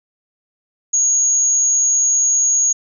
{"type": "tone", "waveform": "sine", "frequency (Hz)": 6645, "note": "G#8", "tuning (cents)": 0, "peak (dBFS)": -12, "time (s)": [0.93, 2.73], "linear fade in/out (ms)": 10, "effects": []}